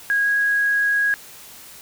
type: tone with pitch glide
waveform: sine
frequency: 1642 to 1651.5 Hz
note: G#6 to G#6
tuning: -20 to -10 cents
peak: -16 dBFS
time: 0.1-1.14 s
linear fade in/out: 0 ms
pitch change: +10 cents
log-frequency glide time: 0.23-0.28 s
effects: white hiss -42 dBFS RMS until 1.81 s